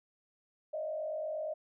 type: tone with frequency modulation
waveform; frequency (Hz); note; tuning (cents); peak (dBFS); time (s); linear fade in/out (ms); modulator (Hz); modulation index
sine; 621; D#5; -3; -34; 0.73-1.54; 10; 48.5; 0.73
effects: none